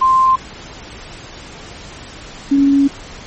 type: tone pair in turn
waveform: sine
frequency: 1046.5 / 278.6 Hz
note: C6 / C#4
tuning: 0 / +9 cents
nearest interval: octave + major seventh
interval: 2291 cents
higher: first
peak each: -8 dBFS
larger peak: neither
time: 0.01-0.36 / 2.51-2.88 s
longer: second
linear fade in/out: 10 ms
effects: pink hiss -34 dBFS RMS until 3.26 s + MP3 32 kbps